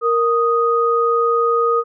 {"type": "tone pair together", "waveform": "sine", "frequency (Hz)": [465.8, 1244.5], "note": ["A#4", "D#6"], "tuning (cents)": [-1, 0], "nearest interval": "octave + perfect fourth", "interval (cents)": 1701, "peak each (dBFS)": -16, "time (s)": [0.01, 1.84], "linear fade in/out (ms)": 50, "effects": []}